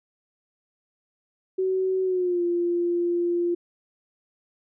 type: tone with pitch glide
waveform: sine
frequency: 376.3 to 347.1 Hz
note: F#4 to F4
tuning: +29 to -11 cents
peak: -21 dBFS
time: 1.58-3.55 s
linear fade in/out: 10 ms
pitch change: -140 cents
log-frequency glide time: 2.03-2.43 s
effects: none